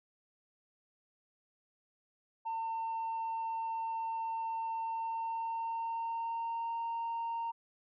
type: tone with pitch glide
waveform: sine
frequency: 904 to 923 Hz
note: A5 to A#5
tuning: +47 to -17 cents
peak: -32 dBFS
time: 2.45-7.52 s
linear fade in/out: 20 ms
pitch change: +36 cents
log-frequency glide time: 4.77-6.77 s
effects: tanh soft clip ceiling -32 dBFS